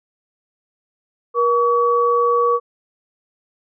sine tone pair together, 477.3 / 1134.6 Hz, A#4 / C#6, +41 / +40 cents, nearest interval octave + minor third, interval 1499 cents, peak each -16 dBFS, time 1.34-2.6 s, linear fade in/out 50 ms, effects none

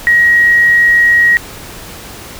sine tone, 1896 Hz, A#6, 29 cents sharp, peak -5 dBFS, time 0.07-1.37 s, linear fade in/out 0 ms, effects pink hiss -30 dBFS RMS until 2.39 s

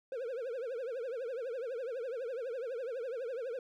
triangle tone with vibrato, 493.9 Hz, B4, in tune, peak -34 dBFS, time 0.12-3.59 s, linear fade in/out 2 ms, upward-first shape triangle, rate 12 Hz, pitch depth 210 cents each way, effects none

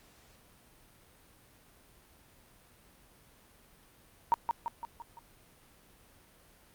sine tone with echo, 932.3 Hz, A#5, in tune, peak -21 dBFS, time 4.32-4.34 s, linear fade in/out 0 ms, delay 170 ms, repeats 5, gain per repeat -5 dB, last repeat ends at 5.19 s, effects pink hiss -61 dBFS RMS until 6.74 s + Opus 48 kbps

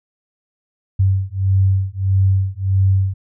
sine beating tone pair, 95.3 / 96.9 Hz, G2 / G2, -48 / -20 cents, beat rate 1.6 Hz, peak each -16 dBFS, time 0.99-3.14 s, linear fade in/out 10 ms, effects none

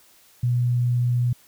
sine tone, 122.1 Hz, B2, 19 cents flat, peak -18 dBFS, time 0.43-1.33 s, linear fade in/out 5 ms, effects white hiss -55 dBFS RMS until 1.47 s

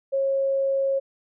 sine tone, 544 Hz, C#5, 33 cents flat, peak -20 dBFS, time 0.12-1 s, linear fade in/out 20 ms, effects none

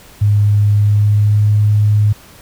sine tone with pitch glide, 103.4 to 104.9 Hz, G#2 to G#2, -7 to +18 cents, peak -8 dBFS, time 0.21-2.13 s, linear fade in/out 10 ms, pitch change +25 cents, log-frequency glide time 0.72-1.5 s, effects pink hiss -41 dBFS RMS until 2.41 s

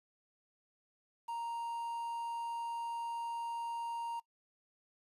triangle tone with quantisation, 932.3 Hz, A#5, in tune, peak -35 dBFS, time 1.28-4.2 s, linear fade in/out 10 ms, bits 10, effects noise-tail reverb RT60 0.1 s tail -22 dB re dry + resampled to 32000 Hz

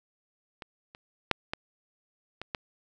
clicks, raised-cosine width 0.3 ms, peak -24 / -30 / -6 / -15 / -21 / -15 dBFS, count 6, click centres 0.622 / 0.949 / 1.313 / 1.535 / 2.416 / 2.548 s, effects none

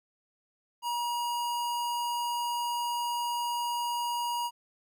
square tone, 955 Hz, A#5, 42 cents sharp, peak -30 dBFS, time 0.82-4.51 s, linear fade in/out 50 ms, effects 12-bit

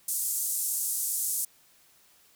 pink band-pass noise, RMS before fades -30 dBFS, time 0.08-1.45 s, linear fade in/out 5 ms, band 7800 to 14000 Hz, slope 24 dB/octave, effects white hiss -61 dBFS RMS until 2.35 s

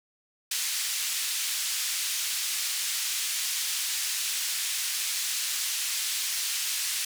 white band-pass noise, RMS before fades -30 dBFS, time 0.51-7.05 s, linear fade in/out 5 ms, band 2300 to 9200 Hz, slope 12 dB/octave, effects none

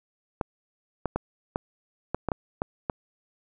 clicks, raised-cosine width 1 ms, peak -12 dBFS, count 9, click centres 0.412 / 1.057 / 1.16 / 1.559 / 2.146 / 2.287 / 2.318 / 2.619 / 2.898 s, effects none

